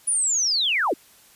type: linear sweep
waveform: sine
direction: down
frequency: 9890 to 218.6 Hz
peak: -19 dBFS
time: 0.07-0.94 s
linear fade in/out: 10 ms
effects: white hiss -53 dBFS RMS until 1.35 s + resampled to 32000 Hz